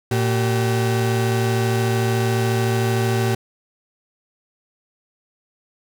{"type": "tone pair together", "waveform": "35% pulse", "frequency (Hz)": [114.2, 383.3], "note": ["A#2", "G4"], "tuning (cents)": [-35, -39], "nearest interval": "octave + major sixth", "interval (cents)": 2096, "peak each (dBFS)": [-17, -21], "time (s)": [0.11, 3.35], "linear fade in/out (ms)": 5, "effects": []}